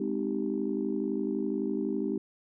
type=chord; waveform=sine; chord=Ab major seventh; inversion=none; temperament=just; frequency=207.7 / 259.6 / 311.5 / 389.3 Hz; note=Ab3 / C4 / Eb4 / G4; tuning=0 / -13 / +2 / -12 cents; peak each=-33 dBFS; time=0-2.18 s; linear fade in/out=5 ms; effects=tanh soft clip ceiling -18 dBFS